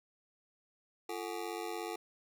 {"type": "ring-modulated tone", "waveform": "25% pulse", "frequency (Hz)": 393.7, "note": "G4", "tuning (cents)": 8, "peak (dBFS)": -31, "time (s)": [1.09, 1.96], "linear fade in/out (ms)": 5, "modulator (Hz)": 48.4, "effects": []}